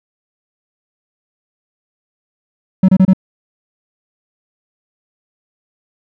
triangle tone bursts, 188.1 Hz, F#3, 29 cents sharp, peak -3 dBFS, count 4, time 2.83-3.134 s, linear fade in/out 5 ms, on 55 ms, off 28 ms, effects none

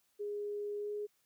sine tone with pitch glide, 412.5 to 416.1 Hz, G#4 to G#4, -12 to +3 cents, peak -36 dBFS, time 0.19-1.07 s, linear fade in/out 20 ms, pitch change +15 cents, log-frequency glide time 0.78-0.91 s, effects white hiss -75 dBFS RMS until 1.25 s

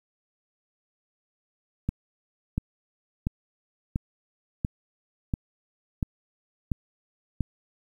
click train, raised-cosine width 5 ms, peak -13 dBFS, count 9, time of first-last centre 1.89-7.407 s, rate 1.45 Hz, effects 9-bit

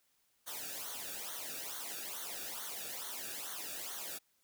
white noise with flanger, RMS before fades -43 dBFS, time 0.46-4.19 s, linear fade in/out 20 ms, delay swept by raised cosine 0.39 to 0.99 ms, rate 2.3 Hz, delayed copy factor -0.8, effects white hiss -75 dBFS RMS until 4.43 s

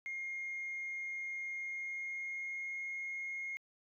sine tone with pitch glide, 2133 to 2147 Hz, C7 to C7, +33 to +44 cents, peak -37 dBFS, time 0.06-3.57 s, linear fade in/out 0 ms, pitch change +11 cents, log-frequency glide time 1.54-2.81 s, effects tanh soft clip ceiling -35 dBFS

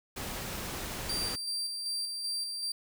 pink noise, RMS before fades -38 dBFS, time 0.16-1.36 s, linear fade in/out 10 ms
35% pulse tone with tremolo, 4704 Hz, D8, 2 cents sharp, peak -30 dBFS, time 1.09-2.72 s, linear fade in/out 5 ms, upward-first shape square, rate 2.6 Hz, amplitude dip 35%
effects none

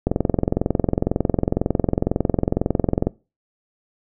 click train, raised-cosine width 2 ms, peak -4 dBFS, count 67, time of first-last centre 0.07-3.07 s, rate 22 Hz, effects noise-tail reverb RT60 0.3 s tail -22 dB re dry

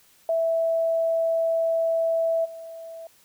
sine tone with level steps, 658 Hz, E5, 3 cents flat, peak -20 / -36 dBFS, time 0.29-3.07 s, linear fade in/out 2 ms, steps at 2.44 s, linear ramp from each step 20 ms, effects white hiss -58 dBFS RMS until 3.24 s

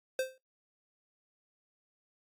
square tone with exponential decay, 521 Hz, C5, 7 cents flat, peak -27 dBFS, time 0.19-0.38 s, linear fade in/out 2 ms, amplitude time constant 40 ms, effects noise-tail reverb RT60 0.2 s tail -21 dB re dry + AAC 64 kbps

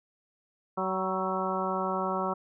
harmonic tone with a mistuned harmonic, 188.7 Hz, F#3, 34 cents sharp, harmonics 1 / 2 / 3 / 4 / 5 / 6 / 7, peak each -35 / -35 / -35 / -35 / -35 / -35 / -35 dBFS, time 0.77-2.34 s, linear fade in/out 10 ms, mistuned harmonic 6, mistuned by -36 cents, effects none

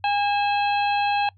harmonic tone with a mistuned harmonic, 816 Hz, G#5, 31 cents flat, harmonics 1 / 2 / 3 / 4 / 5, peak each -20 / -32 / -28 / -35 / -36 dBFS, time 0.04-1.29 s, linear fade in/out 2 ms, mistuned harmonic 3, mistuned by +110 cents, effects noise-tail reverb RT60 0.1 s tail -24 dB re dry + added 95 Hz sine -51 dBFS peak until 1.37 s

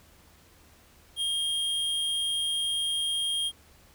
square tone, 3229 Hz, G#7, 49 cents flat, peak -27 dBFS, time 1.16-3.52 s, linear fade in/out 50 ms, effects added 76 Hz sine -62 dBFS peak until 3.94 s + pink hiss -58 dBFS RMS until 3.94 s

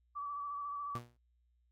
sine tone with vibrato, 1151 Hz, D6, 35 cents flat, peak -38 dBFS, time 0.15-0.99 s, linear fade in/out 20 ms, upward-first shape square, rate 14 Hz, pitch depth 23 cents each way
sawtooth tone with exponential decay, 120 Hz, B2, 49 cents flat, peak -34 dBFS, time 0.95-1.17 s, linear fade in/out 0 ms, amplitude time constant 47 ms
effects added 60 Hz sine -70 dBFS peak until 1.71 s + AAC 64 kbps

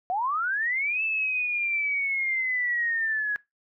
sine linear two-way sweep, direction up then down, 698.5 to 2645 to 1663 Hz, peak -24 dBFS, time 0.1-3.36 s, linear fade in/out 0 ms, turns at 1.03 s, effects noise-tail reverb RT60 0.2 s tail -21 dB re dry

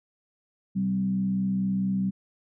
sine tone with frequency modulation, 192.2 Hz, G3, 34 cents flat, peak -23 dBFS, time 0.75-2.11 s, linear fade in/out 20 ms, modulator 64.5 Hz, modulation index 0.46, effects none

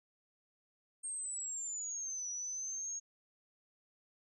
sine linear two-way sweep, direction down then up, 8570 to 5840 to 6590 Hz, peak -38 dBFS, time 1.03-3 s, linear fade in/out 20 ms, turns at 2.3 s, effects none

